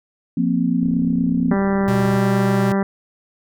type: chord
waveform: sine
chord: F suspended fourth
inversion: none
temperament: equal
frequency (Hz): 174.61 / 233.1 / 261.6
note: F3 / Bb3 / C4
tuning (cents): 0 / 0 / 0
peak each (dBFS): -20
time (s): 0.37-1.54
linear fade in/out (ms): 5
type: click train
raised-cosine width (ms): 3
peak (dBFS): -22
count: 50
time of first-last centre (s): 0.83-2.165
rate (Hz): 36.7
type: harmonic tone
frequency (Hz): 196.3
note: G3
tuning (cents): +3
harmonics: 1 / 2 / 3 / 4 / 5 / 6 / 7 / 8 / 9 / 10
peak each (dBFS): -17 / -23 / -27 / -29 / -31 / -33 / -34 / -35 / -36 / -37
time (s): 1.51-2.83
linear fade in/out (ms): 2
type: tone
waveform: square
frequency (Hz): 123.47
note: B2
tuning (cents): 0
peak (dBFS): -21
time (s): 1.88-2.72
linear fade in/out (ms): 0
effects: none